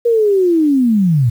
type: linear sweep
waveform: sine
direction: down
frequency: 479.9 to 110 Hz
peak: -9 dBFS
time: 0.05-1.3 s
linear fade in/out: 10 ms
effects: 7-bit